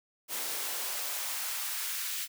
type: noise with high-pass filter sweep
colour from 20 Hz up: white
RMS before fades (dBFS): -35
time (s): 0.28-2.28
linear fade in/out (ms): 50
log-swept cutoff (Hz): 280 to 2000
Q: 0.97
effects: none